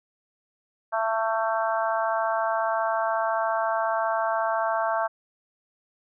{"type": "harmonic tone", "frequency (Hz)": 223.2, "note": "A3", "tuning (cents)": 25, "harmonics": [3, 4, 5, 6, 7], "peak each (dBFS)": [-26, -28, -30, -32, -33], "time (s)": [0.92, 5.08], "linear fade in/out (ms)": 20, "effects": []}